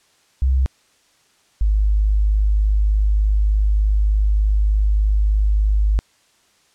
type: tone pair in turn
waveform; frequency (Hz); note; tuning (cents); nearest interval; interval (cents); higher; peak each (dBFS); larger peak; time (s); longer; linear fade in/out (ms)
sine; 65.1 / 51.67; C2 / G#1; -8 / -8; major third; 400; first; -13; neither; 0.42-0.66 / 1.61-5.99; second; 0
effects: white hiss -58 dBFS RMS until 6.74 s + low-pass 8000 Hz 12 dB/octave